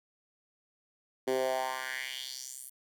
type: tone with high-pass filter sweep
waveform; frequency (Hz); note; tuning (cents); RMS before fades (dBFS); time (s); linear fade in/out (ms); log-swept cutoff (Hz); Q
10% pulse; 130; C3; -11; -35; 1.27-2.7; 10; 340 to 11000; 3
effects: none